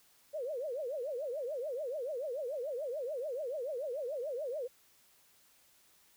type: tone with vibrato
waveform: sine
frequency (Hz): 544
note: C#5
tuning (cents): -33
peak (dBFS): -35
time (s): 0.33-4.68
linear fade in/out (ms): 20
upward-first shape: triangle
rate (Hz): 6.9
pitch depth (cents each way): 300
effects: white hiss -66 dBFS RMS until 6.16 s